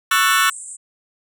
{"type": "chord", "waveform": "sawtooth", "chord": "F# minor seventh", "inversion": "second", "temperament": "just", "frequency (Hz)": [1110, 1332, 1480, 1776], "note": ["C#6", "E6", "F#6", "A6"], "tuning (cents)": [2, 18, 0, 16], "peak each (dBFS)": [-15, -15, -15, -17], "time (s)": [0.11, 0.5], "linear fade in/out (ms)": 5}
{"type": "band-pass noise", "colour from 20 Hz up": "pink", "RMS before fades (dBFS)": -34, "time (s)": [0.26, 0.77], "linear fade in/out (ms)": 20, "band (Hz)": [7600, 9000], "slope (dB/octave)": 96}
{"effects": []}